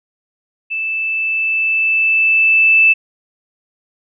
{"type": "tone with level ramp", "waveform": "sine", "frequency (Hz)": 2637, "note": "E7", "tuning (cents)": 0, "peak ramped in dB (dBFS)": [-18, -6], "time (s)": [0.7, 2.94], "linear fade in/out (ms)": 20, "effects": []}